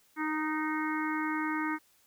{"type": "harmonic tone with a mistuned harmonic", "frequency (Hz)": 310, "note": "D#4", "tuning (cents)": -6, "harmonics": [1, 3, 4, 5, 6, 7], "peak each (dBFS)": [-32, -37, -38, -39, -40, -40], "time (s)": [0.16, 1.79], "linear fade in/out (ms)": 50, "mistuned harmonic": 5, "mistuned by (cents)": -17, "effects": ["white hiss -66 dBFS RMS until 2.06 s"]}